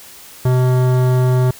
sine tone with hard clipping, 126.9 Hz, B2, 47 cents sharp, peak -13 dBFS, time 0.45-1.51 s, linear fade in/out 5 ms, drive 16 dB, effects white hiss -39 dBFS RMS until 1.59 s

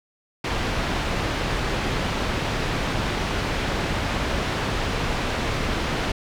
pink low-pass noise, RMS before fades -25 dBFS, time 0.44-6.12 s, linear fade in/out 5 ms, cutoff 3700 Hz, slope 12 dB/octave, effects none

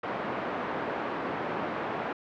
white band-pass noise, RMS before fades -33 dBFS, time 0.03-2.13 s, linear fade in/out 5 ms, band 170 to 1100 Hz, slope 12 dB/octave, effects low-pass 3000 Hz 12 dB/octave

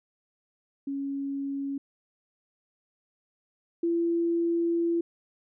sine tone pair in turn, 277.2 / 338.2 Hz, C#4 / E4, 0 / +44 cents, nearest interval minor third, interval 344 cents, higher second, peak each -29 / -23 dBFS, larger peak second, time 0.87-1.78 / 3.83-5.01 s, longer second, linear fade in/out 5 ms, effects none

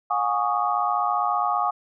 sine tone cluster, 717 / 826 / 1118 / 1233 Hz, F5 / G#5 / C#6 / D#6, +45 / -10 / +14 / -16 cents, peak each -26 dBFS, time 0.1-1.71 s, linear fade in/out 10 ms, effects none

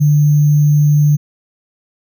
sine tone with sample-and-hold, 147.9 Hz, D3, 13 cents sharp, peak -7 dBFS, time 0-1.17 s, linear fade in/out 20 ms, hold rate 6300 Hz, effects none

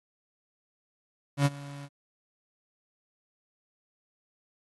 35% pulse tone with ADSR envelope, 141.7 Hz, C#3, 38 cents sharp, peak -17 dBFS, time 1.37-1.89 s, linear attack 85 ms, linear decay 35 ms, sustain -21 dB, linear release 49 ms, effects AAC 32 kbps

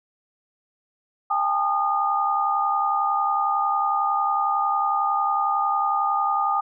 sine tone cluster, 800 / 871 / 1224 Hz, G5 / A5 / D#6, +35 / -18 / -29 cents, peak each -24 / -27 / -22 dBFS, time 1.3-6.61 s, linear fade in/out 10 ms, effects none

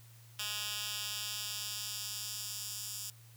10% pulse tone with high-pass filter sweep, 209 Hz, G#3, 11 cents sharp, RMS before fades -40 dBFS, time 0.39-3.1 s, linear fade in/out 2 ms, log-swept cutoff 2900 to 6400 Hz, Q 1.1, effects added 115 Hz sine -55 dBFS peak until 3.36 s + white hiss -62 dBFS RMS until 3.36 s

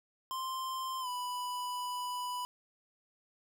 square tone with pitch glide, 1046.5 to 989.5 Hz, C6 to B5, 0 to +3 cents, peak -36 dBFS, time 0.31-2.45 s, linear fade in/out 0 ms, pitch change -97 cents, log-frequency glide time 1-1.08 s, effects none

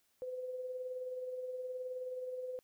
sine tone with tremolo, 507 Hz, B4, 45 cents sharp, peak -37 dBFS, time 0.22-2.59 s, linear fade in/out 0 ms, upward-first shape sine, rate 19 Hz, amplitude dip 40%, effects white hiss -75 dBFS RMS until 2.63 s

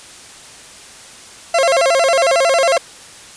40% pulse tone with vibrato, 604 Hz, D5, 48 cents sharp, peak -10 dBFS, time 1.54-2.78 s, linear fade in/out 5 ms, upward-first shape square, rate 11 Hz, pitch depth 200 cents each way, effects white hiss -38 dBFS RMS until 3.36 s + resampled to 22050 Hz

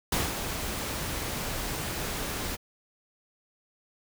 pink noise with ADSR envelope, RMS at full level -26 dBFS, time 0.12-2.57 s, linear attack 4 ms, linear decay 200 ms, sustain -7 dB, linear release 28 ms, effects none

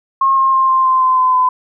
sine tone with pitch steps, 1077 / 1067.7 / 1058.5 / 1049.4 / 1040.3 / 1031.3 / 1022.4 / 1013.6 Hz, C6 / C6 / C6 / C6 / C6 / C6 / C6 / B5, +50 / +35 / +20 / +5 / -10 / -25 / -40 / +45 cents, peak -9 dBFS, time 0.21-1.49 s, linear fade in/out 5 ms, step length 160 ms, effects none

